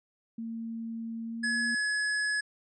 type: tone with pitch glide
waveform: sine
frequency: 227.7 to 233.2 Hz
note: A#3 to A#3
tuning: -40 to +1 cents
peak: -34 dBFS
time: 0.38-1.75 s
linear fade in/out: 5 ms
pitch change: +41 cents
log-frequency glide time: 1.25-1.6 s
type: tone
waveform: square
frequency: 1694 Hz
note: G#6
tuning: 34 cents sharp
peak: -28 dBFS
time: 1.43-2.41 s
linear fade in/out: 10 ms
effects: resampled to 24000 Hz